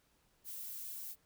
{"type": "noise", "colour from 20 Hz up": "violet", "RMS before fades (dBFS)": -45, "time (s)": [0.44, 1.16], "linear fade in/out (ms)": 50, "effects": ["pink hiss -73 dBFS RMS until 1.25 s"]}